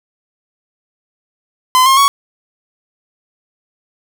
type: tone with pitch steps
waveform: 45% pulse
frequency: 1023 / 1068.3 / 1115.6 Hz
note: C6 / C6 / C#6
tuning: -39 / +36 / +11 cents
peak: -7 dBFS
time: 1.75-2.08 s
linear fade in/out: 0 ms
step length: 110 ms
effects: none